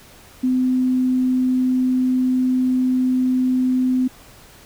sine tone, 255.3 Hz, C4, 42 cents flat, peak -15 dBFS, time 0.43-4.08 s, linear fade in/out 10 ms, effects pink hiss -46 dBFS RMS until 4.65 s

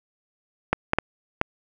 clicks, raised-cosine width 0.5 ms, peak -4 dBFS, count 4, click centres 0.73 / 0.934 / 0.986 / 1.414 s, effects none

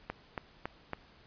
click train, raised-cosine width 0.5 ms, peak -20 dBFS, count 4, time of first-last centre 0.1-0.933 s, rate 3.6 Hz, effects pink hiss -60 dBFS RMS until 1.26 s + resampled to 11025 Hz

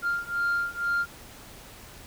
sine beating tone pair, 1396.9 / 1399 Hz, F6 / F6, 0 / +3 cents, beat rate 2.1 Hz, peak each -27 / -26 dBFS, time 0.02-1.06 s, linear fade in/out 50 ms, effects tanh soft clip ceiling -21 dBFS + pink hiss -47 dBFS RMS until 2.06 s

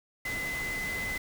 sine tone in noise, 2029 Hz, B6, 46 cents sharp, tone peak -32 dBFS, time 0.25-1.18 s, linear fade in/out 5 ms, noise pink, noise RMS -39 dBFS, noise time 0.25-1.18 s, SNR +4 dB, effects none

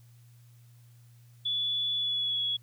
sine tone with pitch glide, 3435 to 3360 Hz, A7 to G#7, -42 to +19 cents, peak -27 dBFS, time 1.45-2.57 s, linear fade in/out 10 ms, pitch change -39 cents, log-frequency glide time 1.96-2.42 s, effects added 119 Hz sine -53 dBFS peak until 2.62 s + white hiss -67 dBFS RMS until 2.62 s

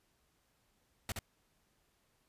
pink noise with echo, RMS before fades -37 dBFS, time 1.09-1.12 s, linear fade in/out 2 ms, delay 70 ms, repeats 1, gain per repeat -3 dB, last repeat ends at 1.19 s, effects pink hiss -75 dBFS RMS until 2.28 s + resampled to 32000 Hz

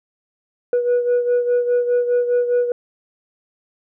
sine beating tone pair, 486.2 / 491.1 Hz, B4 / B4, -27 / -10 cents, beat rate 4.9 Hz, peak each -14 / -20 dBFS, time 0.73-2.72 s, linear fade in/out 2 ms, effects tanh soft clip ceiling -12 dBFS

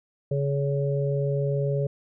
harmonic tone, 140.4 Hz, C#3, 22 cents sharp, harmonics 1 / 3 / 4, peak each -24 / -29 / -30 dBFS, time 0.31-1.87 s, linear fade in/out 5 ms, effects none

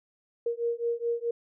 sine beating tone pair, 467.1 / 471.8 Hz, A#4 / A#4, +3 / +21 cents, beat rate 4.7 Hz, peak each -30 dBFS, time 0.46-1.31 s, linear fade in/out 5 ms, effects none

